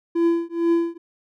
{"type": "tone with tremolo", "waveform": "triangle", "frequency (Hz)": 337.2, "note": "E4", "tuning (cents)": 39, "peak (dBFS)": -12, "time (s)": [0.15, 0.98], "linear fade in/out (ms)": 10, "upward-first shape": "triangle", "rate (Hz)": 2.2, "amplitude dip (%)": 100, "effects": []}